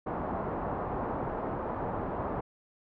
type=low-pass noise; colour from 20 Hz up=white; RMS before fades=-34 dBFS; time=0.06-2.41 s; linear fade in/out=10 ms; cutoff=1000 Hz; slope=24 dB/octave; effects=none